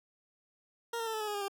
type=tone with pitch steps; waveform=20% pulse; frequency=466.2 / 455.6 / 445.1 / 435 / 425 / 415.3 / 405.9 / 396.6 Hz; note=A#4 / A#4 / A4 / A4 / G#4 / G#4 / G#4 / G4; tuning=0 / -40 / +20 / -20 / +40 / 0 / -40 / +20 cents; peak=-29 dBFS; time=0.93-1.482 s; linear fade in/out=5 ms; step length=69 ms; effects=none